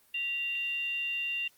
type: tone with frequency modulation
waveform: sine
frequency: 2774 Hz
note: F7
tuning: 12 cents flat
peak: -30 dBFS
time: 0.14-1.48 s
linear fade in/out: 5 ms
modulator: 823 Hz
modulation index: 0.28
effects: white hiss -64 dBFS RMS until 1.57 s + Opus 32 kbps